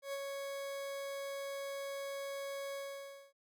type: tone with ADSR envelope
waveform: 40% pulse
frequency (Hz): 554.4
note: C#5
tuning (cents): 0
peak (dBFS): -36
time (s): 0.02-3.33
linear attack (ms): 110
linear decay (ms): 40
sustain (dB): -3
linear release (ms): 590
effects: none